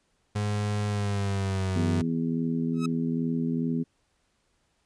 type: tone with pitch glide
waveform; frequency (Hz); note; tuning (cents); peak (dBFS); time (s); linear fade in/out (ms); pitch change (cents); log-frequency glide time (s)
35% pulse; 104 to 93.73; G#2 to F#2; +3 to +23; -24; 0.35-2.02; 10; -180; 0.87-1.74
type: harmonic tone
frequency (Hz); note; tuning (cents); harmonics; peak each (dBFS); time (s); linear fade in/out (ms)
82.4; E2; 0; 2 / 3 / 4 / 5; -29 / -27 / -38 / -38; 1.75-3.84; 20
type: tone with exponential growth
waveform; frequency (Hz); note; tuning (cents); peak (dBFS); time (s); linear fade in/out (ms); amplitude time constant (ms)
sawtooth; 1282; E6; -49; -26; 2.73-2.86; 5; 27
effects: pink hiss -71 dBFS RMS until 4.85 s + resampled to 22050 Hz